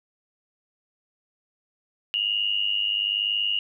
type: tone pair together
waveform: sine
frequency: 2814 / 2915 Hz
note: F7 / F#7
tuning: +12 / -26 cents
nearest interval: minor second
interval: 62 cents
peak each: -25 dBFS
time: 2.14-3.59 s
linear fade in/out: 0 ms
effects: none